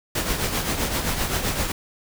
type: noise with tremolo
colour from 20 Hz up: pink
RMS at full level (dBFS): -22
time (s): 0.15-1.72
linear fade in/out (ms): 5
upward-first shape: triangle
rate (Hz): 7.7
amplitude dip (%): 60
effects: none